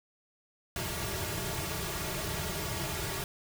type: noise with comb filter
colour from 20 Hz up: pink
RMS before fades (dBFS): -35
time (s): 0.76-3.24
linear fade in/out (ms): 2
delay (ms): 3.9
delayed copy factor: -1
effects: none